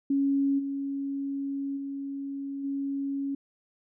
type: tone with level steps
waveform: sine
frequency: 277 Hz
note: C#4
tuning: 1 cent flat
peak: -22 / -29 / -32 / -28 dBFS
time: 0.1-3.35 s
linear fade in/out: 5 ms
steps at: 0.58 / 1.76 / 2.63 s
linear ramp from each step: 20 ms
effects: none